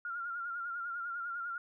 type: tone with vibrato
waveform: sine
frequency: 1396.9 Hz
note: F6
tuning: in tune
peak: -36 dBFS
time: 0.05-1.58 s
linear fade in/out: 2 ms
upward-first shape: sine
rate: 10 Hz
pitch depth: 56 cents each way
effects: none